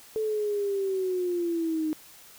sine linear sweep, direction down, 440 to 307.2 Hz, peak -25 dBFS, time 0.16-1.93 s, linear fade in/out 0 ms, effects white hiss -51 dBFS RMS until 2.38 s

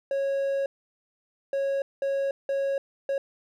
triangle tone bursts at uneven times, 550 Hz, C#5, 14 cents flat, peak -22 dBFS, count 5, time 0.11-0.66 / 1.53-1.82 / 2.02-2.31 / 2.49-2.78 / 3.09-3.18 s, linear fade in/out 2 ms, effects none

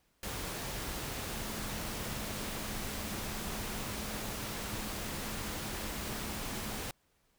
sine tone in noise, 211.8 Hz, G#3, 34 cents sharp, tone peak -47 dBFS, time 1.35-6.79 s, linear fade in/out 2 ms, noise pink, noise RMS -39 dBFS, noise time 0.23-6.91 s, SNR -11 dB, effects pink hiss -73 dBFS RMS until 7.38 s

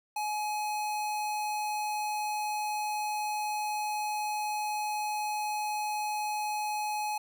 square tone, 844 Hz, G#5, 28 cents sharp, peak -31 dBFS, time 0.16-7.18 s, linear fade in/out 5 ms, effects 12-bit

